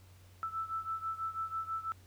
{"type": "beating tone pair", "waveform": "sine", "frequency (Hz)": [1318.5, 1324.6], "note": ["E6", "E6"], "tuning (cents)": [0, 8], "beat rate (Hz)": 6.1, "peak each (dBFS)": [-37, -40], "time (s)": [0.43, 1.92], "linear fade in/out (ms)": 0, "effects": ["added 92 Hz sine -56 dBFS peak until 2.06 s", "pink hiss -64 dBFS RMS until 2.06 s"]}